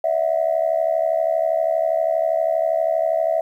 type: tone with amplitude modulation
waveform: sine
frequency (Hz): 653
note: E5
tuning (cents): -17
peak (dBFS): -12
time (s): 0.04-3.41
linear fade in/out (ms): 5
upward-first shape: sine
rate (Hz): 72.5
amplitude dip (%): 90
effects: tanh soft clip ceiling -9 dBFS + 9-bit